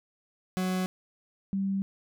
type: tone pair in turn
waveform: 40% pulse / sine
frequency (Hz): 185 / 194.93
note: F#3 / G3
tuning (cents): 0 / -9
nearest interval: minor second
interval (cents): 91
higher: second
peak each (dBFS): -26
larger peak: neither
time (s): 0.57-0.86 / 1.53-1.82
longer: neither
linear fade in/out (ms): 0
effects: none